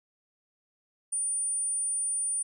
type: tone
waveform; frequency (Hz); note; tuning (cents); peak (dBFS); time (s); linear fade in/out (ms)
sine; 9320; D9; -14; -27; 1.12-2.43; 10
effects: none